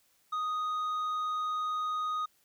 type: tone with tanh clipping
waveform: sine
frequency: 1244.5 Hz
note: D#6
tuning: in tune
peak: -31 dBFS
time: 0.32-2.26 s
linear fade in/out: 10 ms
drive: 5 dB
effects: white hiss -69 dBFS RMS until 2.44 s